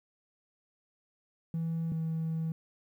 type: tone pair in turn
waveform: triangle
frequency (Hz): 164.3 / 161.57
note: E3 / E3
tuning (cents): -5 / -34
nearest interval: unison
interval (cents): 29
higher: first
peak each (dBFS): -27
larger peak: neither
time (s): 1.54-1.92 / 1.92-2.52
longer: second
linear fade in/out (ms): 2
effects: tanh soft clip ceiling -26 dBFS + 11-bit